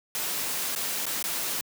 white noise with dropouts, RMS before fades -30 dBFS, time 0.15-1.61 s, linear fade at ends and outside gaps 1 ms, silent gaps 0.751-0.76 / 1.056-1.065 / 1.226-1.24 s, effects high-pass 150 Hz 12 dB/octave

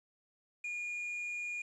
triangle tone with quantisation, 2431 Hz, D#7, 41 cents flat, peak -35 dBFS, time 0.64-1.62 s, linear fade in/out 5 ms, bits 10, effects resampled to 24000 Hz

